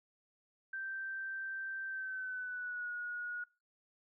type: tone with pitch glide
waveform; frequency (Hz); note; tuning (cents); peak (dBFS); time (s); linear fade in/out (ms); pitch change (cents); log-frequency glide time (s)
sine; 1563 to 1449.9; G6 to F#6; -6 to -36; -38; 0.73-3.44; 5; -130; 1.86-2.91
effects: noise-tail reverb RT60 0.3 s tail -22 dB re dry